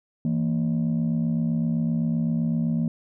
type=tone pair together; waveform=sine; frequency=163.6 / 231.4 Hz; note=E3 / A#3; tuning=-13 / -13 cents; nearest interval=tritone; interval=600 cents; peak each=-22 dBFS; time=0.25-2.88 s; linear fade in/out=2 ms; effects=tanh soft clip ceiling -18 dBFS